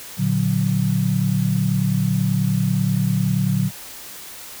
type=chord; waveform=sine; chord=Bb augmented; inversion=none; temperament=equal; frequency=116.54 / 146.83 / 185 Hz; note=Bb2 / D3 / F#3; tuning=0 / 0 / 0 cents; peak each=-22 / -21 / -20 dBFS; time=0.17-3.71 s; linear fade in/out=50 ms; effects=white hiss -37 dBFS RMS until 4.6 s